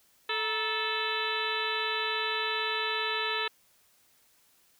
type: harmonic tone with a mistuned harmonic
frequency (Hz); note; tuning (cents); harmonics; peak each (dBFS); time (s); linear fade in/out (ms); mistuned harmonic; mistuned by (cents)
437.4; A4; -10; 1 / 2 / 3 / 4 / 5 / 6 / 7 / 8 / 9; -37 / -37 / -36 / -35 / -41 / -36 / -39 / -38 / -37; 0.29-3.48; 5; 2; +130
effects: white hiss -65 dBFS RMS until 4.79 s